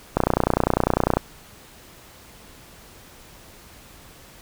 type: click train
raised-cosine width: 1 ms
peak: -3 dBFS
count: 31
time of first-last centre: 0.17-1.17 s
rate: 30 Hz
effects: pink hiss -47 dBFS RMS until 4.41 s